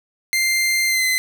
sawtooth tone with pitch glide, 2093 to 2046 Hz, C7 to C7, 0 to -39 cents, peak -13 dBFS, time 0.33-1.18 s, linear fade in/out 0 ms, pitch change -39 cents, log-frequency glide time 0.87-1.05 s, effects none

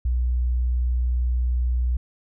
sine tone, 61.3 Hz, B1, 12 cents flat, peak -19 dBFS, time 0.05-1.97 s, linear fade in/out 5 ms, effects none

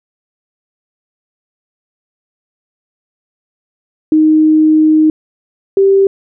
sine tone pair in turn, 311.1 / 391 Hz, D#4 / G4, 0 / -4 cents, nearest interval major third, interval 396 cents, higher second, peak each -5 dBFS, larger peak neither, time 4.12-5.1 / 5.77-6.07 s, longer first, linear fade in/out 2 ms, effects none

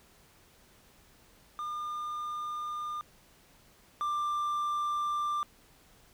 triangle tone pair in turn, 1207 / 1184.9 Hz, D6 / D6, +47 / +15 cents, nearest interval unison, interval 32 cents, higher first, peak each -32 / -27 dBFS, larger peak second, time 1.59-3.01 / 4.01-5.43 s, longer neither, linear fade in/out 0 ms, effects pink hiss -61 dBFS RMS until 6.13 s

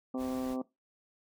harmonic tone, 129.1 Hz, C3, 23 cents flat, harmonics 2 / 3 / 4 / 5 / 6 / 7 / 8 / 9, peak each -33 / -45 / -41 / -47 / -46 / -54 / -55 / -50 dBFS, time 0.14-0.62 s, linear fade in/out 5 ms
pink noise, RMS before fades -49 dBFS, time 0.17-0.57 s, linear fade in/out 50 ms
effects noise-tail reverb RT60 0.2 s tail -19 dB re dry

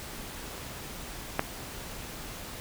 clicks, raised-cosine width 0.5 ms, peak -26 / -9 dBFS, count 2, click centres 0.579 / 1.394 s, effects pink hiss -41 dBFS RMS until 2.6 s

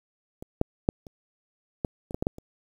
clicks, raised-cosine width 2 ms, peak -25 / -8 / -7 / -30 / -13 / -24 / -16 / -13 / -10 / -28 dBFS, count 10, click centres 0.425 / 0.614 / 0.889 / 1.068 / 1.848 / 2.109 / 2.145 / 2.225 / 2.269 / 2.384 s, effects 8-bit

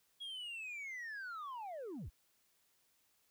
sine linear sweep, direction down, 3326 to 33.72 Hz, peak -40 dBFS, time 0.2-2.1 s, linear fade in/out 20 ms, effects tanh soft clip ceiling -42 dBFS + white hiss -75 dBFS RMS until 3.3 s

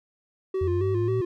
triangle tone with vibrato, 365.4 Hz, F#4, 22 cents flat, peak -22 dBFS, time 0.54-1.25 s, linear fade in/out 5 ms, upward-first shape square, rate 3.7 Hz, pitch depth 65 cents each way
sine linear sweep, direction up, 85.3 to 116.54 Hz, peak -25 dBFS, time 0.61-1.21 s, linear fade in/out 5 ms
effects none

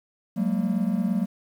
triangle tone cluster, 183.3 / 200.5 / 229.5 Hz, F#3 / G3 / A#3, -16 / +39 / -27 cents, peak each -24 / -24 / -24 dBFS, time 0.36-1.26 s, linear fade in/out 20 ms, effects tanh soft clip ceiling -11 dBFS + 9-bit

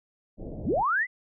pink low-pass noise, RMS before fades -37 dBFS, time 0.37-0.84 s, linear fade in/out 50 ms, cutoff 650 Hz, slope 48 dB/octave
sine linear sweep, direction up, 46.23 to 2070 Hz, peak -22 dBFS, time 0.64-1.07 s, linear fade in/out 50 ms
effects none

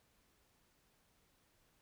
silence, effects pink hiss -74 dBFS RMS until 1.81 s

